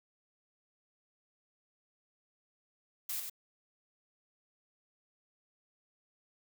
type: noise with echo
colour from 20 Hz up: blue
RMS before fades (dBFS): -37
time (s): 3.09-3.2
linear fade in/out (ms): 5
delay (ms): 98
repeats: 1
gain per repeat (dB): -5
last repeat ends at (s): 3.298
effects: none